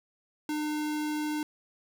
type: tone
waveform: square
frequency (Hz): 302.2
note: D4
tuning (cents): +50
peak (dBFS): -30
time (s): 0.49-1.43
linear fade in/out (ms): 2
effects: none

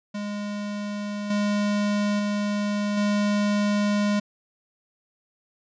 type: tone with level steps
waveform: square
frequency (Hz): 206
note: G#3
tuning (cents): -14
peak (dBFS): -29 / -22 / -24 / -21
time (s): 0.14-4.2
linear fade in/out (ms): 10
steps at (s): 1.3 / 2.19 / 2.97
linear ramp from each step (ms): 5
effects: resampled to 16000 Hz

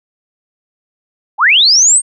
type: linear sweep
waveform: sine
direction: up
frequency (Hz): 731 to 8700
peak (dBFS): -5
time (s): 1.38-2.02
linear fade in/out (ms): 50
effects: none

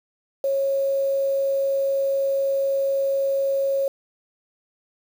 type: tone with quantisation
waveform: sine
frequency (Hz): 548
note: C#5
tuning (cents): -20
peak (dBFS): -19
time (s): 0.44-3.88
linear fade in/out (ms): 2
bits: 7
effects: none

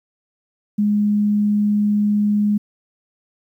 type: tone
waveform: sine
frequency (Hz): 207.7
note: G#3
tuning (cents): 0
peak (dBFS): -14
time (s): 0.78-2.58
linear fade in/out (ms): 10
effects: 9-bit

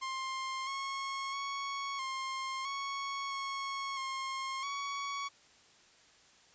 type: tone with pitch steps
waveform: sawtooth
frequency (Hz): 1057 / 1091 / 1109 / 1062 / 1107 / 1099 / 1070 / 1121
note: C6 / C#6 / C#6 / C6 / C#6 / C#6 / C6 / C#6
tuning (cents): +17 / -28 / 0 / +25 / -3 / -15 / +38 / +19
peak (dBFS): -32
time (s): 0.01-5.29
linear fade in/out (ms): 20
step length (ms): 660
effects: white hiss -62 dBFS RMS until 6.54 s + resampled to 16000 Hz

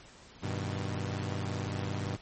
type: chord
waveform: sawtooth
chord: G augmented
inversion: none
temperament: equal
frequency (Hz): 98 / 123.47 / 155.56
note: G2 / B2 / D#3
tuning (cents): 0 / 0 / 0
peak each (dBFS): -31 / -34 / -36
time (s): 0.42-2.17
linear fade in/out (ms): 20
effects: pink hiss -54 dBFS RMS until 2.21 s + MP3 32 kbps

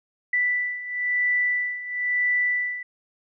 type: beating tone pair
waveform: sine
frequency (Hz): 1975.5 / 1976.5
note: B6 / B6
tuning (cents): 0 / +1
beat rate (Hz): 1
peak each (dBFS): -27 / -23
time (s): 0.33-2.83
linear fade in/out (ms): 5
effects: none

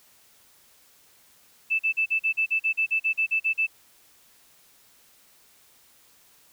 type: tone bursts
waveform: sine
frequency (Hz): 2637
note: E7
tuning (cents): 0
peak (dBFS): -20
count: 15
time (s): 1.7-3.669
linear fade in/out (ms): 20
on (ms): 93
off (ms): 41
effects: white hiss -58 dBFS RMS until 6.52 s

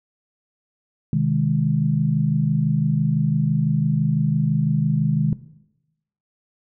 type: chord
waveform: sine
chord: Ab major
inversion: first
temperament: just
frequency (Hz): 129.78 / 155.74 / 207.7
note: C3 / Eb3 / Ab3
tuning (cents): -14 / +2 / 0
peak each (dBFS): -23 / -19 / -23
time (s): 1.13-5.33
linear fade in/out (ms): 2
effects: noise-tail reverb RT60 0.9 s tail -17 dB re dry

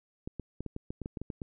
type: clicks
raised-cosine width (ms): 3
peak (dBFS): -24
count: 12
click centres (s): 0.275 / 0.397 / 0.606 / 0.663 / 0.764 / 0.905 / 1.017 / 1.059 / 1.172 / 1.216 / 1.302 / 1.418
effects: none

